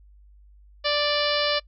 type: harmonic tone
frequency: 587.3 Hz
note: D5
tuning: in tune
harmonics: 1 / 2 / 3 / 4 / 5 / 6 / 7 / 8 / 9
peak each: -25 / -30 / -31 / -33 / -30 / -31 / -31 / -31 / -34 dBFS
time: 0.84-1.6 s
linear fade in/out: 20 ms
effects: noise-tail reverb RT60 0.1 s tail -23 dB re dry + added 50 Hz sine -49 dBFS peak until 1.67 s